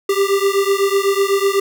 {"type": "beating tone pair", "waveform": "square", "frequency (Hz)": [392, 400], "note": ["G4", "G4"], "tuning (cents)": [0, 35], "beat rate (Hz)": 8, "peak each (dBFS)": [-17, -18], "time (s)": [0.09, 1.6], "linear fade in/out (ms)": 5, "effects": []}